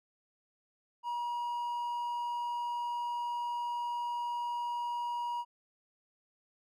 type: tone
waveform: triangle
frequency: 957 Hz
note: A#5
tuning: 45 cents sharp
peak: -31 dBFS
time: 1.03-5.45 s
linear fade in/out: 50 ms
effects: none